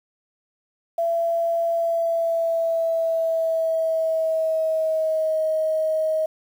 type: tone with pitch glide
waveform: sine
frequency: 672 to 630.6 Hz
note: E5 to D#5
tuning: +33 to +23 cents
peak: -19 dBFS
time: 0.98-6.26 s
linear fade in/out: 5 ms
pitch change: -110 cents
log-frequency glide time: 1.71-5.39 s
effects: 8-bit